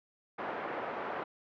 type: band-pass noise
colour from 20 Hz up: pink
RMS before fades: -38 dBFS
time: 0.38-1.24 s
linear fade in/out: 10 ms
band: 450 to 1400 Hz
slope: 12 dB/octave
effects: low-pass 3000 Hz 12 dB/octave